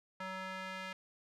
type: tone with band-pass filter sweep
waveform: square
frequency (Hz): 188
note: F#3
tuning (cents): +28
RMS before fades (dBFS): -43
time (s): 0.2-0.93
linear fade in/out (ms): 5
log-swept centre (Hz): 1400 to 2100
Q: 1.2
effects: none